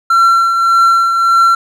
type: tone with tremolo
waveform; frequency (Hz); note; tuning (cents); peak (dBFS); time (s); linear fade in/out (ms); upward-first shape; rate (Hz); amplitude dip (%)
triangle; 1358; F6; -49; -3; 0.1-1.55; 5; triangle; 1.7; 50
effects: none